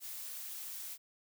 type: noise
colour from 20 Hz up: blue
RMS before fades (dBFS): -44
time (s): 0-0.98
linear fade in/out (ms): 50
effects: none